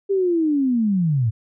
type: linear sweep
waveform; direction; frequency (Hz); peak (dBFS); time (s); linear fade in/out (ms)
sine; down; 401.4 to 103.4; -16; 0.09-1.31; 20
effects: none